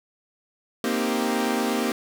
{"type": "chord", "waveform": "sawtooth", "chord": "C minor seventh", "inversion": "third", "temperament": "equal", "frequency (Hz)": [233.1, 261.6, 311.1, 392], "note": ["Bb3", "C4", "Eb4", "G4"], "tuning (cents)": [0, 0, 0, 0], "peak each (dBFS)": [-22, -24, -27, -25], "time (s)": [0.84, 1.92], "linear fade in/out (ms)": 2, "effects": []}